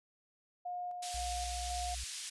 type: tone with tremolo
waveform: sine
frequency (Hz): 715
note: F5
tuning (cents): +41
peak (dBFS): -37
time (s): 0.65-1.95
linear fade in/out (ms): 10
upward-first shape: square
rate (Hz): 1.9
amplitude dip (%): 30
type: band-pass noise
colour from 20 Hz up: white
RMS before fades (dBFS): -43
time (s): 1.02-2.3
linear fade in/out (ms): 10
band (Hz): 2700 to 8800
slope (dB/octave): 12
type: tone with pitch glide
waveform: sine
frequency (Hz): 60.1 to 61.01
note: B1 to B1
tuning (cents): -46 to -20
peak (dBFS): -40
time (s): 1.14-2.04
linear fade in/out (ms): 5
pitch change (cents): +26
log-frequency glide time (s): 1.38-1.8
effects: resampled to 24000 Hz